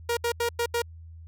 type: tone bursts at uneven times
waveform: sawtooth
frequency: 471.8 Hz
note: A#4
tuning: 21 cents sharp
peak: -20 dBFS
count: 5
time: 0.09-0.17 / 0.24-0.32 / 0.4-0.49 / 0.59-0.66 / 0.74-0.82 s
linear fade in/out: 5 ms
effects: added 82 Hz sine -42 dBFS peak until 1.27 s